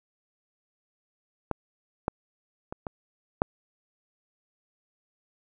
clicks, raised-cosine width 1 ms, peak -13 / -11 / -21 / -19 / -7 dBFS, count 5, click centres 1.513 / 2.081 / 2.725 / 2.868 / 3.419 s, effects none

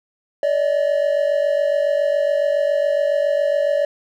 triangle tone pair together, 575.1 / 622.3 Hz, D5 / D#5, -36 / 0 cents, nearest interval minor second, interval 136 cents, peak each -15 / -19 dBFS, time 0.43-3.85 s, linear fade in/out 2 ms, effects none

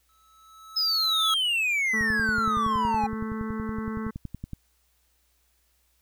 square tone with exponential growth, 1300 Hz, E6, 24 cents flat, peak -24 dBFS, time 0.09-1.34 s, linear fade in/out 2 ms, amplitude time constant 270 ms
triangle exponential sweep, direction down, 5160 to 807 Hz, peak -21 dBFS, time 0.76-3.07 s, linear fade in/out 10 ms
harmonic tone, 219.6 Hz, A3, 3 cents flat, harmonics 1 / 2 / 4 / 5 / 6 / 7 / 8 / 9, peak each -30 / -38 / -48 / -41 / -44 / -46 / -54 / -49 dBFS, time 1.93-4.11 s, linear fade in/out 10 ms
click train, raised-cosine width 5 ms, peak -22 dBFS, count 28, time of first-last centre 2.01-4.533 s, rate 10.7 Hz
effects added 60 Hz sine -69 dBFS peak until 6.01 s + white hiss -69 dBFS RMS until 6.01 s

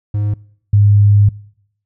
triangle / sine tone pair in turn, 103.83 / 102.46 Hz, G#2 / G#2, 0 / -23 cents, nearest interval unison, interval 23 cents, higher first, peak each -12 / -6 dBFS, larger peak second, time 0.14-0.34 / 0.73-1.29 s, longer second, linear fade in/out 5 ms, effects noise-tail reverb RT60 0.7 s tail -24 dB re dry

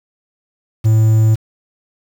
triangle tone with quantisation, 110 Hz, A2, in tune, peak -6 dBFS, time 0.84-1.36 s, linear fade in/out 20 ms, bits 6, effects none

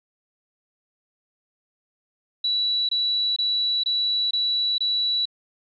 sine tone bursts, 3934 Hz, B7, 7 cents flat, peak -20 dBFS, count 6, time 2.44-5.255 s, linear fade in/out 5 ms, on 450 ms, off 23 ms, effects none

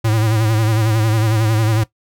square tone with vibrato, 110 Hz, A2, in tune, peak -14 dBFS, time 0.04-1.84 s, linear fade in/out 10 ms, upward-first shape sine, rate 11 Hz, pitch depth 63 cents each way, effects noise-tail reverb RT60 0.1 s tail -17 dB re dry

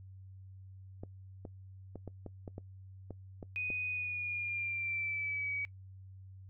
clicks, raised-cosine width 2 ms, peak -30 dBFS, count 10, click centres 1.035 / 1.452 / 1.957 / 2.077 / 2.263 / 2.478 / 2.581 / 3.107 / 3.428 / 3.703 s
sine tone with pitch glide, 2489 to 2269 Hz, D#7 to C#7, 0 to +40 cents, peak -34 dBFS, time 3.56-5.65 s, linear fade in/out 0 ms, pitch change -160 cents, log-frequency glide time 3.9-5.53 s
effects noise-tail reverb RT60 0.1 s tail -21 dB re dry + added 95 Hz sine -49 dBFS peak until 6.49 s

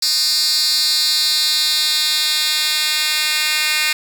10% pulse tone with high-pass filter sweep, 305.7 Hz, D#4, 30 cents flat, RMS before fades -17 dBFS, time 0.02-3.93 s, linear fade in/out 5 ms, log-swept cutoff 4800 to 2700 Hz, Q 3.4, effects none

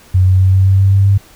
sine tone with pitch steps, 92.5 / 93.41 / 94.33 / 95.27 / 96.21 / 97.15 / 98.11 / 99.08 Hz, F#2 / F#2 / F#2 / G2 / G2 / G2 / G2 / G2, 0 / +17 / +34 / -49 / -32 / -15 / +2 / +19 cents, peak -6 dBFS, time 0.14-1.18 s, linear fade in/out 10 ms, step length 130 ms, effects pink hiss -43 dBFS RMS until 1.35 s

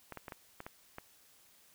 clicks, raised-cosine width 0.5 ms, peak -28 dBFS, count 7, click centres 0.123 / 0.173 / 0.282 / 0.322 / 0.604 / 0.665 / 0.984 s, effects white hiss -64 dBFS RMS until 1.74 s

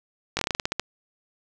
slowing click train, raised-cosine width 0.2 ms, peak -7 dBFS, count 11, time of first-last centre 0.37-0.796 s, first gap 20 ms, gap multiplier 1.16, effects none

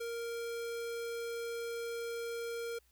square tone, 466.2 Hz, A#4, in tune, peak -38 dBFS, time 0-2.79 s, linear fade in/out 10 ms, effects added 60 Hz sine -69 dBFS peak until 2.91 s + white hiss -72 dBFS RMS until 2.91 s

